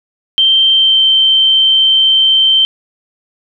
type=tone with pitch glide; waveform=sine; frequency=3136 to 3116 Hz; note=G7 to G7; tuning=0 to -11 cents; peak=-6 dBFS; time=0.38-2.65 s; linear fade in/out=0 ms; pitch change=-11 cents; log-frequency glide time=0.72-1.01 s; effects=none

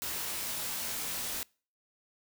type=noise with comb filter; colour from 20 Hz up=white; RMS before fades=-36 dBFS; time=0.02-1.43 s; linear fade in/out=0 ms; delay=20 ms; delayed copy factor=-0.9; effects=noise-tail reverb RT60 0.4 s tail -26 dB re dry

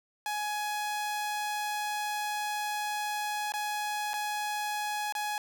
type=tone with dropouts; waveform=sawtooth; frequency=838 Hz; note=G#5; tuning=15 cents sharp; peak=-27 dBFS; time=0.26-5.38 s; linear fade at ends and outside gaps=1 ms; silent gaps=3.521-3.538 / 4.134-4.139 / 5.124-5.151 s; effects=none

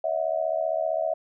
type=tone with amplitude modulation; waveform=sine; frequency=647 Hz; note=E5; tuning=32 cents flat; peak=-19 dBFS; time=0.04-1.14 s; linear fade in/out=5 ms; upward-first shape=sine; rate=75.4 Hz; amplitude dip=95%; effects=none

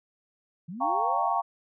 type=linear sweep; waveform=sine; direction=up; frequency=153.5 to 732 Hz; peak=-35 dBFS; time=0.68-1.36 s; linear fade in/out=10 ms
type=chord; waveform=sine; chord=G half-diminished seventh; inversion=third; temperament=equal with one note detuned; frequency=698.5 / 784 / 922.7 / 1108.7 Hz; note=F5 / G5 / Bb5 / Db6; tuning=0 / 0 / -18 / 0 cents; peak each=-29 dBFS; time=0.8-1.42 s; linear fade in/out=20 ms
effects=none

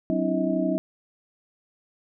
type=tone cluster; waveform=sine; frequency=187.2 / 265.2 / 297.5 / 329.5 / 637 Hz; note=F#3 / C4 / D4 / E4 / D#5; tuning=+20 / +23 / +22 / -1 / +41 cents; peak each=-28 dBFS; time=0.1-0.78 s; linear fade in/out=0 ms; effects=none

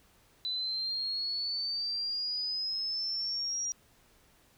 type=exponential sweep; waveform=sine; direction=up; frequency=3985 to 5730 Hz; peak=-31 dBFS; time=0.45-3.72 s; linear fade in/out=0 ms; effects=pink hiss -64 dBFS RMS until 4.57 s

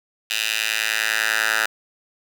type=tone with high-pass filter sweep; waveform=10% pulse; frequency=110 Hz; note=A2; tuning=in tune; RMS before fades=-22 dBFS; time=0.3-1.66 s; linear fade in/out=5 ms; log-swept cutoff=2800 to 1400 Hz; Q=2.1; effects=none

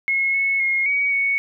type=tone with pitch steps; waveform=sine; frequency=2171 / 2196 / 2150 / 2256 / 2222 Hz; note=C#7 / C#7 / C7 / C#7 / C#7; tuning=-37 / -17 / +47 / +30 / +4 cents; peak=-17 dBFS; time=0.08-1.38 s; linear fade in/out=0 ms; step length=260 ms; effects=none

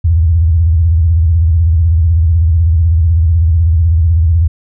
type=tone with vibrato; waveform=sine; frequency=82.1 Hz; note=E2; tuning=6 cents flat; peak=-6 dBFS; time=0.04-4.48 s; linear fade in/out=10 ms; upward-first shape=square; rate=16 Hz; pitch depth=120 cents each way; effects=none

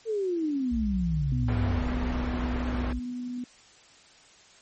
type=exponential sweep; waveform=sine; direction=down; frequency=459.4 to 82.41 Hz; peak=-25 dBFS; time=0.05-1.82 s; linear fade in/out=50 ms
type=tone with vibrato; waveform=sine; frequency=61.4 Hz; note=B1; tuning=9 cents flat; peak=-29 dBFS; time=0.71-3 s; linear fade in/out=20 ms; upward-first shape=square; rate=11 Hz; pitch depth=130 cents each way
type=tone; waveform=sine; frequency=246.9 Hz; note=B3; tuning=in tune; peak=-31 dBFS; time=1.32-3.44 s; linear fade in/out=2 ms
type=low-pass noise; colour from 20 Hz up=pink; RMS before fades=-34 dBFS; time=1.48-2.93 s; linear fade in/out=5 ms; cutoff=1900 Hz; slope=12 dB/octave
effects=white hiss -55 dBFS RMS until 4.61 s + MP3 32 kbps

